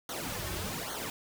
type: noise with flanger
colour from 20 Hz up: pink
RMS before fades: -37 dBFS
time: 0.09-1.1 s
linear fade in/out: 2 ms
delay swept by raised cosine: 0.39 to 4.19 ms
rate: 1.2 Hz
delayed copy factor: -0.85
effects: none